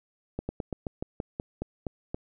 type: slowing click train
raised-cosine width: 2 ms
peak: -18 dBFS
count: 11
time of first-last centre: 0.39-2.145 s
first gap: 100 ms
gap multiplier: 1.12
effects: none